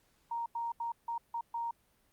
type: tone bursts at uneven times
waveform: sine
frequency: 932.3 Hz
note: A#5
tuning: in tune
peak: -33 dBFS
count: 6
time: 0.31-0.46 / 0.55-0.72 / 0.8-0.92 / 1.08-1.18 / 1.34-1.41 / 1.54-1.71 s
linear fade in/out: 5 ms
effects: pink hiss -71 dBFS RMS until 2.12 s + Opus 48 kbps